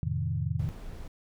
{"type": "chord", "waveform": "sine", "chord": "F dominant seventh", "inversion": "none", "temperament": "equal", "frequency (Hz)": [87.31, 110, 130.81, 155.56], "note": ["F2", "A2", "C3", "Eb3"], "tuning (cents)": [0, 0, 0, 0], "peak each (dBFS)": -33, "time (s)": [0.03, 0.69], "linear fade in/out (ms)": 0}
{"type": "noise", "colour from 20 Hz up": "brown", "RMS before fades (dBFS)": -41, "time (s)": [0.59, 1.08], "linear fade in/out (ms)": 5}
{"effects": []}